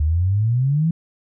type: exponential sweep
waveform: sine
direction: up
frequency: 72.9 to 169.4 Hz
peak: -15 dBFS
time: 0-0.91 s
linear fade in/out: 5 ms
effects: none